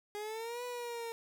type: exponential two-way sweep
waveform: 30% pulse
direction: up then down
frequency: 411.5 to 493.9 to 457.9 Hz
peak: -36 dBFS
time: 0.15-1.12 s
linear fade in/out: 0 ms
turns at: 0.64 s
effects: none